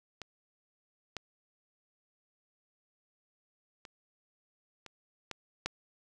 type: clicks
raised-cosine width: 0.2 ms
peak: -24 / -20 / -30 / -29 / -21 / -15 dBFS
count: 6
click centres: 0.217 / 1.167 / 3.852 / 4.863 / 5.313 / 5.66 s
effects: none